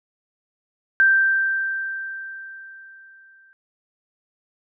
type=tone with exponential decay; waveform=sine; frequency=1568 Hz; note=G6; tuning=in tune; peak=-11 dBFS; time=1-3.53 s; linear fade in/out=0 ms; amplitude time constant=550 ms; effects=none